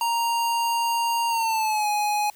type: tone with pitch glide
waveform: square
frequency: 932.3 to 835.4 Hz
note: A#5 to G#5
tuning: 0 to +10 cents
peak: -22 dBFS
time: 0.01-2.3 s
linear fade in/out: 2 ms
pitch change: -190 cents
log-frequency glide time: 1.28-1.88 s
effects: white hiss -53 dBFS RMS until 2.35 s